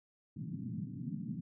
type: band-pass noise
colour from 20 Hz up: pink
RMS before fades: -41 dBFS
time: 0.36-1.41 s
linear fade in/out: 10 ms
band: 120 to 260 Hz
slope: 48 dB/octave
effects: none